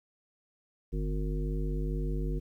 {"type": "harmonic tone with a mistuned harmonic", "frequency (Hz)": 51, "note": "G#1", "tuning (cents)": -31, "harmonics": [1, 3, 5, 7, 9], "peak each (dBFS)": [-30, -36, -41, -41, -44], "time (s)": [0.92, 2.4], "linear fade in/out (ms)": 20, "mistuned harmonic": 1, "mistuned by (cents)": -110, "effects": ["11-bit"]}